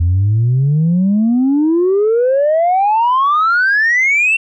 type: exponential sweep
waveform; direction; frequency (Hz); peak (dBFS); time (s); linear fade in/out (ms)
sine; up; 82.7 to 2737; -8; 0-4.37; 10
effects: tanh soft clip ceiling -7 dBFS